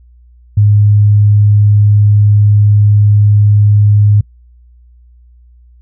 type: tone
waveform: sine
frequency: 103.83 Hz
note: G#2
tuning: in tune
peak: -4 dBFS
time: 0.57-4.21 s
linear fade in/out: 5 ms
effects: noise-tail reverb RT60 0.1 s tail -24 dB re dry + added 60 Hz sine -39 dBFS peak until 5.81 s